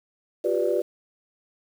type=chord; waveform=sine; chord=G dominant seventh; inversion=third; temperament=equal with one note detuned; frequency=355.1 / 392 / 493.9 / 587.3 Hz; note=F4 / G4 / B4 / D5; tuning=+29 / 0 / 0 / 0 cents; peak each=-26 dBFS; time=0.44-0.82 s; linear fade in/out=10 ms; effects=tanh soft clip ceiling -10 dBFS + 8-bit